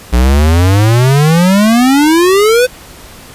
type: exponential sweep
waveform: square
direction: up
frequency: 58.27 to 513 Hz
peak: -6 dBFS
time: 0.12-2.67 s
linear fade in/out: 20 ms
effects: pink hiss -34 dBFS RMS until 3.34 s + resampled to 32000 Hz